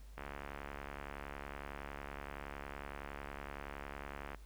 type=click train; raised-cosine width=0.5 ms; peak=-29 dBFS; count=296; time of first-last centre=0.18-4.347 s; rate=70.8 Hz; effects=added 50 Hz sine -51 dBFS peak until 4.45 s + pink hiss -66 dBFS RMS until 4.45 s